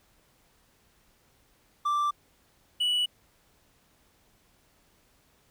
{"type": "tone pair in turn", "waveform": "triangle", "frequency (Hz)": [1174.7, 2948], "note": ["D6", "F#7"], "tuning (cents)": [0, -7], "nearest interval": "octave + major third", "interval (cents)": 1593, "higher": "second", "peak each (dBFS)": -22, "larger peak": "neither", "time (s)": [[1.85, 2.11], [2.8, 3.06]], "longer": "neither", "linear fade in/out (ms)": 10, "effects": ["pink hiss -65 dBFS RMS until 5.5 s"]}